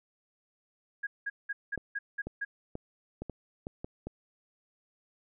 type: tone bursts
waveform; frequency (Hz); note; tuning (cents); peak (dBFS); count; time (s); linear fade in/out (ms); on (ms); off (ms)
sine; 1641; G#6; -21; -31; 7; 1.03-2.45; 10; 40; 190
type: clicks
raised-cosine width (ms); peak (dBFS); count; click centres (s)
2; -24; 8; 1.777 / 2.27 / 2.754 / 3.22 / 3.297 / 3.669 / 3.845 / 4.07
effects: none